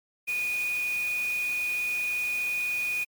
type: tone in noise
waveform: sine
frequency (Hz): 2466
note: D#7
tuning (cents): -16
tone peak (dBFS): -26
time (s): 0.27-3.05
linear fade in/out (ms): 20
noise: white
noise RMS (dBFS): -41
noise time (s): 0.27-3.05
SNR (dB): +12
effects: MP3 96 kbps